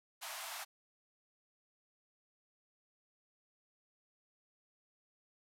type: band-pass noise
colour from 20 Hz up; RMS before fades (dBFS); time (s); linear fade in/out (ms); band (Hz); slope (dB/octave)
pink; -45; 0.21-0.65; 20; 630 to 15000; 96
effects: none

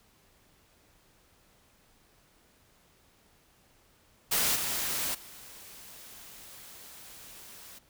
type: noise with level steps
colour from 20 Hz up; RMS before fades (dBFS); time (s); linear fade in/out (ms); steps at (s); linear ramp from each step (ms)
white; -27 / -32 / -49; 4.31-7.79; 10; 4.55 / 5.14; 10
effects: pink hiss -64 dBFS RMS until 7.89 s

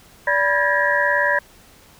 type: tone cluster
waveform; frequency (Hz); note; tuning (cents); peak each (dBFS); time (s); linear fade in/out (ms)
sine; 579 / 981 / 1619 / 1697 / 1892; D5 / B5 / G#6 / G#6 / A#6; -25 / -12 / -45 / +37 / +25; -22; 0.27-1.39; 5
effects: pink hiss -49 dBFS RMS until 1.99 s

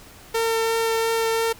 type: tone with vibrato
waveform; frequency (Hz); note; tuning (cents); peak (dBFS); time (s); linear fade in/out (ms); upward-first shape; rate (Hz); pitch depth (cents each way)
sawtooth; 453.1; A#4; -49; -16; 0.34-1.53; 10; triangle; 2.9; 10
effects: pink hiss -46 dBFS RMS until 1.59 s

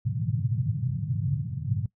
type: band-pass noise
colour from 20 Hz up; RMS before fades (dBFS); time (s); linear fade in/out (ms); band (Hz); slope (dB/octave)
white; -28; 0.05-1.86; 5; 100 to 150; 48
effects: noise-tail reverb RT60 0.1 s tail -20 dB re dry

